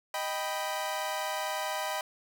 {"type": "chord", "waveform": "sawtooth", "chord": "Eb augmented", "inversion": "none", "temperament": "equal", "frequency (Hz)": [622.3, 784, 987.8], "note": ["Eb5", "G5", "B5"], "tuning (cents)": [0, 0, 0], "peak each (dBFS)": -32, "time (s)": [0.14, 2.01], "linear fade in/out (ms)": 2, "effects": []}